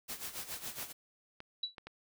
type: noise with tremolo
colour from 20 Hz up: white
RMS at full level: -40 dBFS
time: 0.08-0.93 s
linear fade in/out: 20 ms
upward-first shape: sine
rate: 7.2 Hz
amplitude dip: 75%
type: clicks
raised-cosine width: 0.3 ms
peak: -30 dBFS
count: 5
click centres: 0.786 / 0.828 / 1.404 / 1.782 / 1.87 s
type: tone with exponential decay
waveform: sine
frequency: 3930 Hz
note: B7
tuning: 9 cents flat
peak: -30 dBFS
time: 1.63-1.75 s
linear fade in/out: 5 ms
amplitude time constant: 25 ms
effects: none